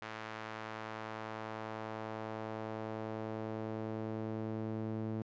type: tone with band-pass filter sweep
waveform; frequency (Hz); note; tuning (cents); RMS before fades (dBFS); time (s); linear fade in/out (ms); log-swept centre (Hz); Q
sawtooth; 110; A2; 0; -41; 0.02-5.22; 0; 1600 to 270; 0.9
effects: resampled to 16000 Hz